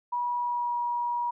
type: tone with pitch glide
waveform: sine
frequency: 969 to 959.5 Hz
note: B5 to A#5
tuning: -33 to +50 cents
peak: -26 dBFS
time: 0.12-1.31 s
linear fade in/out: 10 ms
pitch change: -17 cents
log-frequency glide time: 0.37-0.76 s
effects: none